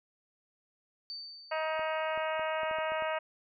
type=tone with exponential decay; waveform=sine; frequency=4578 Hz; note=D8; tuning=45 cents flat; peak=-37 dBFS; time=1.1-2.25 s; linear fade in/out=0 ms; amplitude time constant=250 ms
type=harmonic tone; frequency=315.3 Hz; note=D#4; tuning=23 cents sharp; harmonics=2 / 3 / 4 / 5 / 6 / 7 / 8 / 9; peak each=-33 / -37 / -39 / -41 / -43 / -44 / -45 / -46 dBFS; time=1.51-3.19 s; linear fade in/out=10 ms
type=clicks; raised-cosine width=1 ms; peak=-32 dBFS; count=8; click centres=1.794 / 2.176 / 2.395 / 2.633 / 2.712 / 2.786 / 2.92 / 3.023 s
effects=none